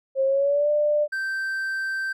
sine tone with pitch glide, 536 to 594.7 Hz, C5 to D5, +42 to +22 cents, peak -18 dBFS, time 0.15-1.08 s, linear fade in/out 50 ms, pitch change +180 cents, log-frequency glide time 0.25-0.7 s
triangle tone, 1560 Hz, G6, 9 cents flat, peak -23 dBFS, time 1.12-2.13 s, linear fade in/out 10 ms
effects none

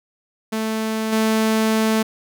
sawtooth tone with level steps, 220 Hz, A3, in tune, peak -17 / -12 dBFS, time 0.52-2.03 s, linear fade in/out 10 ms, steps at 1.12 s, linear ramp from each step 10 ms, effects none

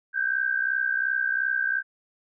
sine tone pair together, 1537.2 / 1600 Hz, G6 / G6, -34 / +35 cents, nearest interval minor second, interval 69 cents, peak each -26 / -25 dBFS, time 0.13-1.83 s, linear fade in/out 50 ms, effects none

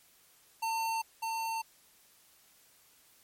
square tone pair in turn, 902 / 902 Hz, A5 / A5, +43 / +43 cents, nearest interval unison, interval 0 cents, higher neither, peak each -31 / -33 dBFS, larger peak first, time 0.62-1.02 / 1.22-1.62 s, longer neither, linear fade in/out 10 ms, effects white hiss -63 dBFS RMS until 3.23 s + MP3 64 kbps

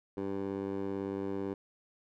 15% pulse tone with band-pass filter, 98 Hz, G2, in tune, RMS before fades -36 dBFS, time 0.17-1.54 s, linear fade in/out 5 ms, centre 420 Hz, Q 1.5, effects none

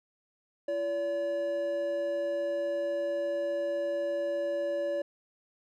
triangle tone pair together, 340 / 571.8 Hz, F4 / D5, -46 / -46 cents, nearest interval major sixth, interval 900 cents, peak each -36 / -27 dBFS, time 0.68-5.02 s, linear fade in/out 5 ms, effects none

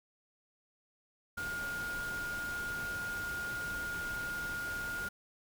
sine tone in noise, 1423 Hz, F6, 32 cents sharp, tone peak -36 dBFS, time 1.37-5.09 s, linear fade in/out 10 ms, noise pink, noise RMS -45 dBFS, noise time 1.37-5.09 s, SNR +6 dB, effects none

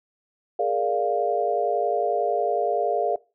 sine chord, Bb dominant seventh, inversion third, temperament equal, 415.3 / 466.2 / 587.3 / 698.5 Hz, Ab4 / Bb4 / D5 / F5, 0 / 0 / 0 / 0 cents, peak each -27 / -27 / -27 / -24 dBFS, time 0.59-3.16 s, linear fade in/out 5 ms, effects noise-tail reverb RT60 0.3 s tail -22 dB re dry

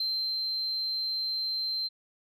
sine tone with ADSR envelope, 4123 Hz, C8, 26 cents flat, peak -25 dBFS, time 0-1.89 s, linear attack 4 ms, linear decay 360 ms, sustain -2 dB, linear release 28 ms, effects tanh soft clip ceiling -24 dBFS + MP3 96 kbps

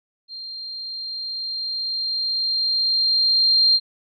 sine tone with level ramp, 4186 Hz, C8, in tune, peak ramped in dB -32 to -12 dBFS, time 0.28-3.8 s, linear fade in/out 50 ms, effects none

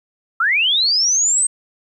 sine linear sweep, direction up, 1266 to 8372 Hz, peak -13 dBFS, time 0.4-1.47 s, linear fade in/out 5 ms, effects 9-bit

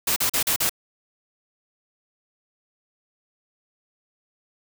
white noise bursts, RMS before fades -22 dBFS, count 5, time 0.07-0.695 s, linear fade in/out 5 ms, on 93 ms, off 40 ms, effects none

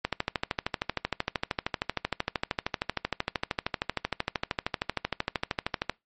click train, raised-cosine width 0.3 ms, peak -10 dBFS, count 77, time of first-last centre 0.05-5.896 s, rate 13 Hz, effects noise-tail reverb RT60 0.2 s tail -23 dB re dry + MP3 32 kbps

